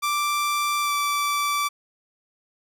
sawtooth tone with pitch glide, 1174.7 to 1161.9 Hz, D6 to D6, 0 to -19 cents, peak -18 dBFS, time 0.02-1.69 s, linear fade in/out 20 ms, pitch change -19 cents, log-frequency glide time 0.82-0.92 s, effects none

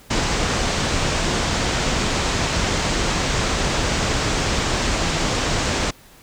pink low-pass noise, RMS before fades -21 dBFS, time 0.1-5.91 s, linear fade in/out 10 ms, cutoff 7800 Hz, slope 48 dB/octave, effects pink hiss -48 dBFS RMS until 6.22 s

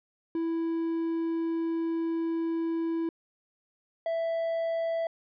triangle tone pair in turn, 330 / 661.3 Hz, E4 / E5, +2 / +5 cents, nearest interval octave, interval 1203 cents, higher second, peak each -25 dBFS, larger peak neither, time 0.35-3.09 / 4.06-5.07 s, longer first, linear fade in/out 2 ms, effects resampled to 11025 Hz

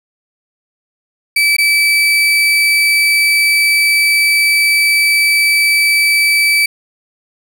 35% pulse tone with dropouts, 2308 Hz, D7, 31 cents flat, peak -7 dBFS, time 1.36-6.66 s, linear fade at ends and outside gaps 5 ms, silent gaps 1.567-1.583 s, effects none

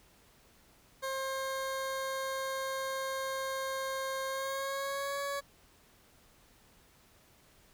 20% pulse tone with pitch glide, 533 to 562.1 Hz, C5 to C#5, +32 to +24 cents, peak -29 dBFS, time 1.02-5.41 s, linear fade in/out 20 ms, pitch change +92 cents, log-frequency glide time 4.28-5.2 s, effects pink hiss -63 dBFS RMS until 7.73 s

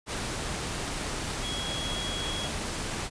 sine tone in noise, 3322 Hz, G#7, in tune, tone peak -34 dBFS, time 1.41-2.5 s, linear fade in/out 50 ms, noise pink, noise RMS -33 dBFS, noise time 0.06-3.1 s, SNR -4 dB, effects resampled to 22050 Hz

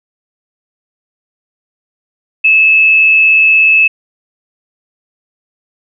sine tone with amplitude modulation, 2604 Hz, E7, 22 cents flat, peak -3 dBFS, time 2.44-3.88 s, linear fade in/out 10 ms, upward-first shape sine, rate 157 Hz, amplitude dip 30%, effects none

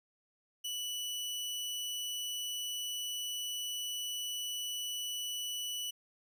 sawtooth tone, 2960 Hz, F#7, in tune, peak -33 dBFS, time 0.64-5.91 s, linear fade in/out 10 ms, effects none

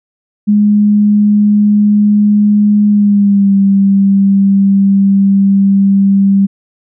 sine tone with pitch glide, 207.7 to 196.72 Hz, G#3 to G3, 0 to +6 cents, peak -5 dBFS, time 0.47-6.47 s, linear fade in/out 20 ms, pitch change -94 cents, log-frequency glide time 2.88-3.54 s, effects none

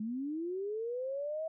sine linear sweep, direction up, 207.7 to 650 Hz, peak -34 dBFS, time 0-1.48 s, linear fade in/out 5 ms, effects none

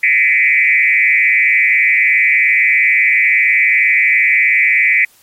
sine tone with frequency modulation, 2160 Hz, C#7, 45 cents flat, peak -8 dBFS, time 0.03-5.05 s, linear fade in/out 5 ms, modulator 143 Hz, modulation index 1.8, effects white hiss -49 dBFS RMS until 5.22 s + MP3 64 kbps

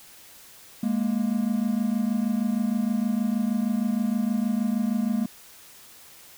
triangle tone pair together, 207.7 / 234.1 Hz, G#3 / A#3, 0 / +8 cents, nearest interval major second, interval 208 cents, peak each -23 dBFS, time 0.83-5.26 s, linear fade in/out 5 ms, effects white hiss -49 dBFS RMS until 6.37 s

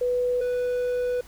sine / triangle tone pair in turn, 493.9 / 493.9 Hz, B4 / B4, 0 / 0 cents, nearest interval unison, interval 0 cents, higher neither, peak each -21 dBFS, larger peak neither, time 0.01-0.41 / 0.41-1.21 s, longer second, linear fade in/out 5 ms, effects added 50 Hz sine -49 dBFS peak until 1.27 s + pink hiss -51 dBFS RMS until 1.27 s

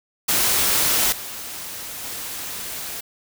white noise with level steps, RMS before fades -19 / -33 / -31 dBFS, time 0.28-3.01 s, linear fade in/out 10 ms, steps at 1.12 / 2.03 s, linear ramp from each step 5 ms, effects none

